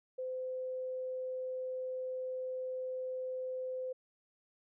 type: tone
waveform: sine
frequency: 513 Hz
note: C5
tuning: 34 cents flat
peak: -36 dBFS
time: 0.18-3.93 s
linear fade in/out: 10 ms
effects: none